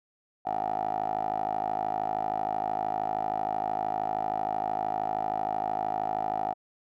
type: tone with band-pass filter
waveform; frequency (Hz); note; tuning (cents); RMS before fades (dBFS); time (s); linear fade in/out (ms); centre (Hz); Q
10% pulse; 53; G#1; +36; -30; 0.45-6.54; 20; 750; 8.9
effects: none